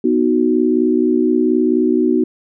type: chord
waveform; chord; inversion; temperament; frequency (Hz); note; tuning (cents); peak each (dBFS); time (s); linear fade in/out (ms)
sine; B major; none; equal; 246.9 / 311.1 / 370; B3 / D#4 / F#4; 0 / 0 / 0; -16; 0.04-2.24; 5
effects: none